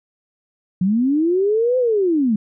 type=linear two-way sweep; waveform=sine; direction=up then down; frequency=174.61 to 516 to 200.9 Hz; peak=-14 dBFS; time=0.81-2.36 s; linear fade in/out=5 ms; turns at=1.78 s; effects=none